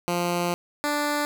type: tone pair in turn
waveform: 10% pulse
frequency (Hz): 174.61 / 293.7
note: F3 / D4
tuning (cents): 0 / 0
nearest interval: major sixth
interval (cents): 900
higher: second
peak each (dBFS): -15 / -15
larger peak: neither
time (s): 0.08-0.54 / 0.84-1.25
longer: first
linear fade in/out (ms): 0
effects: none